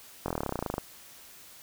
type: slowing click train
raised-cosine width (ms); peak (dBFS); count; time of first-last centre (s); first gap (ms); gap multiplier
1; -16; 18; 0.26-0.781; 22; 1.04
effects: white hiss -51 dBFS RMS until 1.62 s